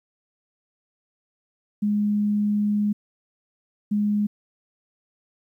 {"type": "tone pair in turn", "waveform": "sine", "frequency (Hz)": [207.7, 207.7], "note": ["G#3", "G#3"], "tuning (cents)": [0, 0], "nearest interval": "unison", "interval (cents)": 0, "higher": "neither", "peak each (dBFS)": -19, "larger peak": "neither", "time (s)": [[1.82, 2.93], [3.91, 4.27]], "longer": "first", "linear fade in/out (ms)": 10, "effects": ["10-bit"]}